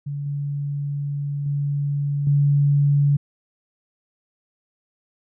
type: tone with level steps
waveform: sine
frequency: 143 Hz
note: D3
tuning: 46 cents flat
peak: -25 / -23 / -20 / -14 dBFS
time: 0.06-3.17 s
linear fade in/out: 10 ms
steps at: 0.26 / 1.46 / 2.27 s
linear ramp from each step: 2 ms
effects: none